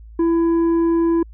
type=tone with tanh clipping; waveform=triangle; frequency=333.7 Hz; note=E4; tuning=21 cents sharp; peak=-15 dBFS; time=0.19-1.23 s; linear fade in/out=5 ms; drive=10 dB; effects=added 55 Hz sine -37 dBFS peak until 1.33 s